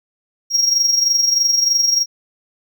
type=tone with amplitude modulation; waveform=triangle; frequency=5600 Hz; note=F8; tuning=4 cents sharp; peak=-9 dBFS; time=0.5-2.06 s; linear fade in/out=50 ms; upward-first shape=sine; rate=23.2 Hz; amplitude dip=60%; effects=none